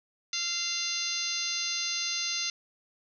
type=harmonic tone with a mistuned harmonic; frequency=691 Hz; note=F5; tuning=19 cents flat; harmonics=2 / 3 / 4 / 5 / 6 / 7 / 8 / 9; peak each=-45 / -40 / -37 / -38 / -36 / -35 / -41 / -35 dBFS; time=0.33-2.5 s; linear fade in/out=2 ms; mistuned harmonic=5; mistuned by=+43 cents; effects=none